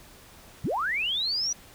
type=linear sweep; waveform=sine; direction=up; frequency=83.6 to 5920 Hz; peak=-25 dBFS; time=0.64-1.53 s; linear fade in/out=5 ms; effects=pink hiss -51 dBFS RMS until 1.74 s